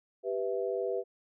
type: chord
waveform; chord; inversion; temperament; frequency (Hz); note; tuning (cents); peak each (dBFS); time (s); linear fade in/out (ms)
sine; E minor; first; equal; 392 / 493.9 / 659.3; G4 / B4 / E5; 0 / 0 / 0; -33 / -33 / -37; 0.23-1.04; 50
effects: none